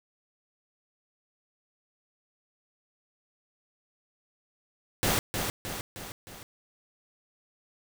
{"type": "noise with echo", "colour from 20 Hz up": "pink", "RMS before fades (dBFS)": -26, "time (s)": [5.03, 5.19], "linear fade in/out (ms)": 0, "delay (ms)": 310, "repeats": 4, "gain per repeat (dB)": -5, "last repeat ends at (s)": 6.43, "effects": []}